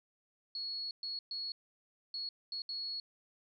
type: tone bursts at uneven times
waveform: sine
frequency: 4349 Hz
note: C#8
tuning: 34 cents flat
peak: -37 dBFS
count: 6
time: 0.55-0.91 / 1.03-1.19 / 1.31-1.52 / 2.14-2.29 / 2.52-2.62 / 2.69-3 s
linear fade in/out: 2 ms
effects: none